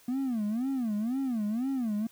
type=tone with vibrato; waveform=triangle; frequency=237.5 Hz; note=A#3; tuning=33 cents sharp; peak=-25 dBFS; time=0.08-2.07 s; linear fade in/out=5 ms; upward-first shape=sine; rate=2 Hz; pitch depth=240 cents each way; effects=tanh soft clip ceiling -21 dBFS + white hiss -59 dBFS RMS until 2.11 s